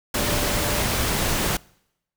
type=tone in noise; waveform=sine; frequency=587.3 Hz; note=D5; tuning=in tune; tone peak=-31 dBFS; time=0.16-0.82 s; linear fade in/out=5 ms; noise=pink; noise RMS=-23 dBFS; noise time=0.14-1.57 s; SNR=-11 dB; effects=noise-tail reverb RT60 0.8 s tail -25 dB re dry